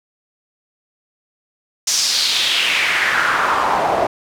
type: noise with band-pass filter sweep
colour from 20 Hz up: pink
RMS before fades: -17 dBFS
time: 1.87-4.07 s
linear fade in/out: 5 ms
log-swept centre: 6200 to 640 Hz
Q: 3
effects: none